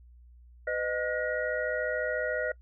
sine tone cluster, 503 / 617 / 1443 / 1896 Hz, B4 / D#5 / F#6 / A#6, +32 / -15 / -44 / +29 cents, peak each -33 / -32 / -34 / -36 dBFS, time 0.67-2.52 s, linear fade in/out 5 ms, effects noise-tail reverb RT60 0.1 s tail -23 dB re dry + added 60 Hz sine -51 dBFS peak until 2.61 s

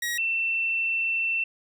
sawtooth / sine tone pair in turn, 1900 / 2687 Hz, A#6 / E7, +33 / +33 cents, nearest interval tritone, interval 600 cents, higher second, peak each -23 dBFS, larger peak neither, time 0.02-0.18 / 0.18-1.44 s, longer second, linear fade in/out 5 ms, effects none

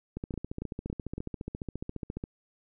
two click trains, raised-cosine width 3 ms, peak -22 / -22 dBFS, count 31 / 4, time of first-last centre 0.17-2.239 / 0.34-1.18 s, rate 14.5 / 3.57 Hz, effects none

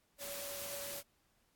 sine tone in noise, 567 Hz, C#5, 39 cents sharp, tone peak -46 dBFS, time 0.18-1.03 s, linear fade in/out 50 ms, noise white, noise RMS -44 dBFS, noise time 0.18-1.03 s, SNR -5 dB, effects pink hiss -75 dBFS RMS until 1.55 s + AAC 64 kbps

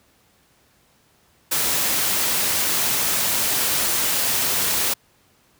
white noise, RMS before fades -21 dBFS, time 1.51-4.94 s, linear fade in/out 10 ms, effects pink hiss -59 dBFS RMS until 5.59 s + high-pass 60 Hz 12 dB/octave

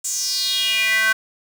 square tone with high-pass filter sweep, 220 Hz, A3, in tune, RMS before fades -20 dBFS, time 0.04-1.13 s, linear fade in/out 10 ms, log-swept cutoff 7500 to 1500 Hz, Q 5.2, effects 7-bit

